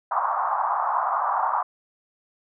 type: band-pass noise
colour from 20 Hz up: white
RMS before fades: -24 dBFS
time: 0.11-1.63 s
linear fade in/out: 5 ms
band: 730 to 1200 Hz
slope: 48 dB/octave
effects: none